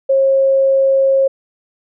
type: tone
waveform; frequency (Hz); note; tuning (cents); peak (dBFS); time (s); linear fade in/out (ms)
sine; 540; C#5; -45; -9; 0.09-1.28; 10
effects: none